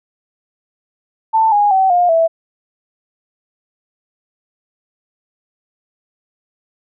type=tone with pitch steps; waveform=sine; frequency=888 / 823.8 / 764.2 / 708.9 / 657.6 Hz; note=A5 / G#5 / G5 / F5 / E5; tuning=+16 / -14 / -44 / +26 / -4 cents; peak=-9 dBFS; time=1.33-2.28 s; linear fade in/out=20 ms; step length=190 ms; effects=none